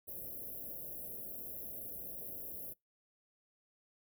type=band-stop noise; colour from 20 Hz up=white; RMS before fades=-45 dBFS; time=0.07-2.74 s; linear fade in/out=20 ms; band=680 to 11000 Hz; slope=96 dB/octave; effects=noise-tail reverb RT60 0.2 s tail -26 dB re dry